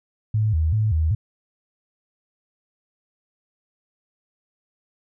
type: tone with vibrato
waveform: sine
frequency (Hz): 92.5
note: F#2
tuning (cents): 0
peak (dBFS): -17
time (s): 0.34-1.15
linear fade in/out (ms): 5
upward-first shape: square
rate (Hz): 2.6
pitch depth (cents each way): 270
effects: none